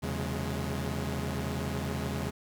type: tone cluster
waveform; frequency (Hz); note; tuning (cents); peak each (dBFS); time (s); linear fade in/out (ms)
sawtooth; 81.1 / 126.8 / 137.1 / 180.6 / 209.5; E2 / B2 / C#3 / F#3 / G#3; -28 / +46 / -19 / -42 / +15; -32 / -39 / -32 / -37 / -33; 0.02-2.31; 20
effects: 10-bit